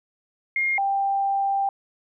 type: tone pair in turn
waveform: sine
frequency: 2130 / 789.4 Hz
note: C7 / G5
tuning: +30 / +12 cents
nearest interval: octave + perfect fourth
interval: 1718 cents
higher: first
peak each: -20 dBFS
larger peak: neither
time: 0.56-0.78 / 0.78-1.69 s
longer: second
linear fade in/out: 2 ms
effects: none